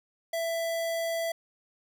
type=tone; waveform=square; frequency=664 Hz; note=E5; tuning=12 cents sharp; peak=-29 dBFS; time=0.33-1.32 s; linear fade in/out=5 ms; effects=none